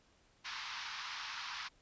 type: band-pass noise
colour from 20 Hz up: pink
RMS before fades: -44 dBFS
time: 0.44-1.69 s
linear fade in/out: 20 ms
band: 930 to 5600 Hz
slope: 48 dB/octave
effects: pink hiss -69 dBFS RMS until 1.81 s + resampled to 16000 Hz